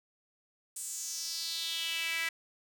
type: tone with high-pass filter sweep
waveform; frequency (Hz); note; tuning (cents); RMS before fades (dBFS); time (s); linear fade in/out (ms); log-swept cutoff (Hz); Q
sawtooth; 329.6; E4; 0; -36; 0.76-2.29; 5; 8500 to 2000; 3.8
effects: none